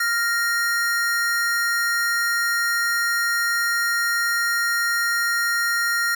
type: tone pair together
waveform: square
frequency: 1396.9 / 1864.6 Hz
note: F6 / A#6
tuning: 0 / 0 cents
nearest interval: perfect fourth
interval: 500 cents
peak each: -23 dBFS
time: 0-6.15 s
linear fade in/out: 5 ms
effects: none